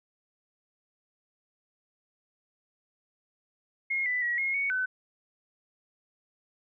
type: tone with pitch steps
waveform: sine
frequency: 2150 / 1989 / 1917 / 2155 / 2227 / 1512 Hz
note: C7 / B6 / A#6 / C#7 / C#7 / F#6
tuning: +47 / +12 / +48 / -49 / +7 / +37 cents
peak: -26 dBFS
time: 3.9-4.86 s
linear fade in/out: 10 ms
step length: 160 ms
effects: none